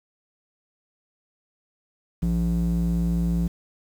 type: tone with band-pass filter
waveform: square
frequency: 57.4 Hz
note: A#1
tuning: 26 cents flat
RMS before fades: -23 dBFS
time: 2.22-3.48 s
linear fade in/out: 10 ms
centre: 140 Hz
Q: 4
effects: 8-bit